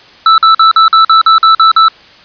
square tone bursts, 1318.5 Hz, E6, in tune, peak -3 dBFS, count 10, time 0.26-1.883 s, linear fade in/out 2 ms, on 120 ms, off 47 ms, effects white hiss -38 dBFS RMS until 2.24 s + resampled to 11025 Hz

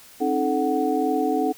sine tone cluster, 267.6 / 310.2 / 435.2 / 742 Hz, C4 / D#4 / A4 / F#5, +39 / -5 / -19 / +5 cents, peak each -25 dBFS, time 0.2-1.53 s, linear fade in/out 20 ms, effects white hiss -48 dBFS RMS until 1.57 s

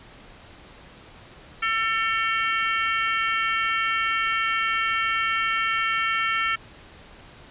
harmonic tone with a mistuned harmonic, 447.6 Hz, A4, 30 cents sharp, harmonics 3 / 4 / 5 / 6 / 7, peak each -25 / -28 / -27 / -32 / -32 dBFS, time 1.62-6.56 s, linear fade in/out 10 ms, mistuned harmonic 6, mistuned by +34 cents, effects pink hiss -47 dBFS RMS until 7.5 s + resampled to 8000 Hz

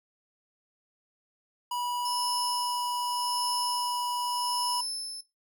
square tone, 976 Hz, B5, 21 cents flat, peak -31 dBFS, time 1.71-4.81 s, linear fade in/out 5 ms
30% pulse tone with tremolo, 5260 Hz, E8, 5 cents flat, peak -25 dBFS, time 2.05-5.21 s, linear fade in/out 5 ms, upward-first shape sine, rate 0.85 Hz, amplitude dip 65%
effects noise-tail reverb RT60 0.2 s tail -18 dB re dry

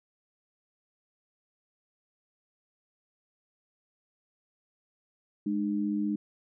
sine tone pair together, 208 / 303.6 Hz, G#3 / D#4, +3 / -42 cents, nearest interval perfect fifth, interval 655 cents, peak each -29 / -30 dBFS, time 5.46-6.16 s, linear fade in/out 5 ms, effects none

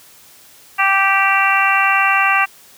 harmonic tone, 390.4 Hz, G4, 7 cents flat, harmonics 2 / 3 / 4 / 5 / 6 / 7, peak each -19 / -17 / -19 / -20 / -20 / -18 dBFS, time 0.78-2.46 s, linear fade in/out 20 ms, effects white hiss -45 dBFS RMS until 2.77 s + high-pass 60 Hz 12 dB/octave

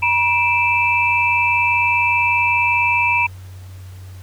sine tone cluster, 959 / 2355 / 2630 Hz, A#5 / D7 / E7, +49 / +4 / -5 cents, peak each -18 dBFS, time 0.02-3.27 s, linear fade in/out 10 ms, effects added 93 Hz sine -33 dBFS peak until 4.22 s + pink hiss -48 dBFS RMS until 4.22 s

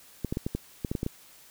clicks, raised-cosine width 3 ms, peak -16 dBFS, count 10, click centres 0.247 / 0.325 / 0.371 / 0.465 / 0.55 / 0.848 / 0.915 / 0.952 / 1.031 / 1.064 s, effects white hiss -54 dBFS RMS until 1.5 s

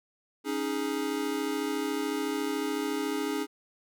square chord, C# suspended second, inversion none, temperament equal, 277.2 / 311.1 / 415.3 Hz, C#4 / D#4 / G#4, 0 / 0 / 0 cents, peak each -34 dBFS, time 0.44-3.47 s, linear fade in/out 50 ms, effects none

